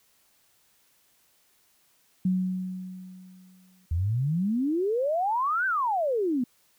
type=tone with exponential decay; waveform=sine; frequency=185 Hz; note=F#3; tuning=in tune; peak=-20 dBFS; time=2.25-3.86 s; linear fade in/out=5 ms; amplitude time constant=350 ms
type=exponential two-way sweep; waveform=sine; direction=up then down; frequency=77.78 to 1578 to 233.4 Hz; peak=-23 dBFS; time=3.91-6.44 s; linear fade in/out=5 ms; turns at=5.66 s
effects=white hiss -65 dBFS RMS until 6.78 s